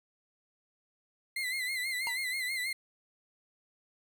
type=tone with vibrato; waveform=35% pulse; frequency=2059 Hz; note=C7; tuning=28 cents flat; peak=-30 dBFS; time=1.36-2.73 s; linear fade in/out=5 ms; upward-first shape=sine; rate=6.2 Hz; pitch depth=78 cents each way
type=tone with exponential decay; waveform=square; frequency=932.3 Hz; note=A#5; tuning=in tune; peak=-33 dBFS; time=2.07-2.19 s; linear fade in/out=0 ms; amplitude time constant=25 ms
effects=none